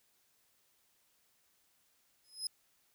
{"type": "tone with exponential growth", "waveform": "30% pulse", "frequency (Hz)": 5090, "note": "D#8", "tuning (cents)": 39, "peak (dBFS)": -28, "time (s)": [2.24, 2.47], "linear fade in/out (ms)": 2, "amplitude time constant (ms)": 48, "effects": ["white hiss -73 dBFS RMS until 2.94 s"]}